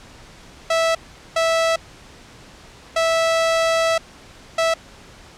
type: tone bursts at uneven times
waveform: sawtooth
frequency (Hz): 656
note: E5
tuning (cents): -9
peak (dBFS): -12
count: 4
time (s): 0.7-0.95 / 1.36-1.76 / 2.96-3.98 / 4.58-4.74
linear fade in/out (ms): 5
effects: pink hiss -44 dBFS RMS until 5.37 s + low-pass 7000 Hz 12 dB/octave